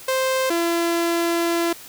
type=tone pair in turn; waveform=sawtooth; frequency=523.3 / 338.7 Hz; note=C5 / E4; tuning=0 / +47 cents; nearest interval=minor sixth; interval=753 cents; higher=first; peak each=-15 dBFS; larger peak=neither; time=0.08-0.5 / 0.5-1.73 s; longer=second; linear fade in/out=5 ms; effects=white hiss -41 dBFS RMS until 1.88 s